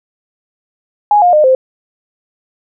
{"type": "tone with pitch steps", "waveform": "sine", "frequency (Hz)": [830.6, 710.7, 608, 520.2], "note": ["G#5", "F5", "D#5", "C5"], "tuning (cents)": [0, 30, -40, -10], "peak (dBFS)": -5, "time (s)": [1.11, 1.55], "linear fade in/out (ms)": 2, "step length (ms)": 110, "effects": []}